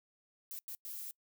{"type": "noise bursts at uneven times", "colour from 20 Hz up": "violet", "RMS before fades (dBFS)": -44, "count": 3, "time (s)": [[0.51, 0.59], [0.68, 0.75], [0.85, 1.11]], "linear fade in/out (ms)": 0, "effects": ["noise-tail reverb RT60 0.1 s tail -25 dB re dry"]}